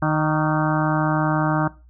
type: harmonic tone with a mistuned harmonic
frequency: 154.3 Hz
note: D#3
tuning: 14 cents flat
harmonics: 1 / 2 / 4 / 5 / 6 / 7 / 8 / 9 / 10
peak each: -21 / -24 / -27 / -28 / -29 / -29 / -30 / -31 / -31 dBFS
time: 0.02-1.68 s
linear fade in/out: 5 ms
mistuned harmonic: 7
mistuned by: +58 cents
effects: noise-tail reverb RT60 0.3 s tail -19 dB re dry + added 60 Hz sine -46 dBFS peak until 1.89 s